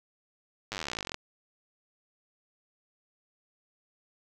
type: slowing click train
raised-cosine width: 0.2 ms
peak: -17 dBFS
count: 28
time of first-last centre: 0.72-1.144 s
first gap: 9 ms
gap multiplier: 1.04
effects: none